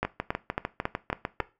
two click trains, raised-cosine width 0.5 ms, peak -13 / -11 dBFS, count 10 / 6, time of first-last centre 0.05-1.401 / 0.03-1.404 s, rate 6.66 / 3.64 Hz, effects noise-tail reverb RT60 0.3 s tail -18 dB re dry

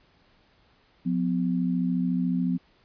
sine tone pair together, 178.62 / 252.6 Hz, F3 / B3, +39 / +39 cents, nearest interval tritone, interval 600 cents, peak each -25 / -26 dBFS, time 1.05-2.58 s, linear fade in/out 20 ms, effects pink hiss -62 dBFS RMS until 2.84 s + resampled to 11025 Hz

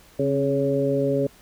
harmonic tone with a mistuned harmonic, 139.6 Hz, C#3, 13 cents sharp, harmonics 1 / 2 / 3 / 4, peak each -27 / -25 / -24 / -24 dBFS, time 0.19-1.27 s, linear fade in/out 5 ms, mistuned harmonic 2, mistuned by -45 cents, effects pink hiss -52 dBFS RMS until 1.41 s

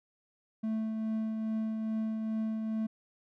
triangle tone with tremolo, 220 Hz, A3, in tune, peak -27 dBFS, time 0.63-2.87 s, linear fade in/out 10 ms, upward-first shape triangle, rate 2.4 Hz, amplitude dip 35%, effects none

